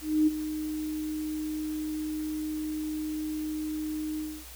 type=tone with ADSR envelope; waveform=sine; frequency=308.1 Hz; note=D#4; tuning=17 cents flat; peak=-18 dBFS; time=0.01-4.45 s; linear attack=260 ms; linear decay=24 ms; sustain=-12 dB; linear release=260 ms; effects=added 60 Hz sine -48 dBFS peak until 4.55 s + white hiss -47 dBFS RMS until 4.55 s